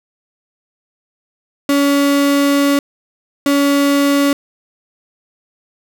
35% pulse tone bursts at uneven times, 282.5 Hz, C#4, 33 cents sharp, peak -9 dBFS, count 2, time 1.69-2.79 / 3.46-4.33 s, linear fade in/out 2 ms, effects none

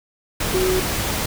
sine tone in noise, 371.3 Hz, F#4, 6 cents sharp, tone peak -18 dBFS, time 0.54-0.8 s, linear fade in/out 5 ms, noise pink, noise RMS -23 dBFS, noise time 0.4-1.26 s, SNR +2 dB, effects none

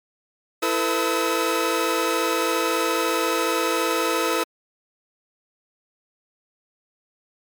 sawtooth tone cluster, 332 / 449.6 / 504 / 1285 Hz, E4 / A4 / B4 / E6, +12 / +37 / +35 / -45 cents, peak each -22 dBFS, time 0.62-4.44 s, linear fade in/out 10 ms, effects MP3 96 kbps

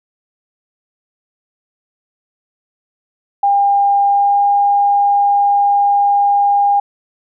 sine tone with pitch glide, 803 to 808.6 Hz, G5 to G#5, +41 to -46 cents, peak -9 dBFS, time 3.43-6.8 s, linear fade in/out 5 ms, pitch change +13 cents, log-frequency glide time 4.06-4.42 s, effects none

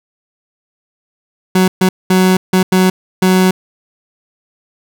30% pulse tone bursts at uneven times, 185.8 Hz, F#3, 7 cents sharp, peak -5 dBFS, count 6, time 1.55-1.68 / 1.81-1.89 / 2.1-2.37 / 2.53-2.63 / 2.72-2.9 / 3.22-3.51 s, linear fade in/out 5 ms, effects none

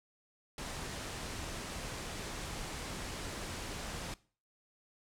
pink low-pass noise, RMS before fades -42 dBFS, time 0.58-4.14 s, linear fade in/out 2 ms, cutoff 9800 Hz, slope 24 dB/octave, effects noise-tail reverb RT60 0.4 s tail -20 dB re dry

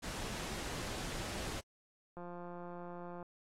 pink noise, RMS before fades -42 dBFS, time 0.02-1.61 s, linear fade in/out 20 ms
click train, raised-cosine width 1 ms, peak -34 dBFS, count 186, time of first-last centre 2.17-3.227 s, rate 175 Hz
effects low-pass 9000 Hz 12 dB/octave + AAC 48 kbps

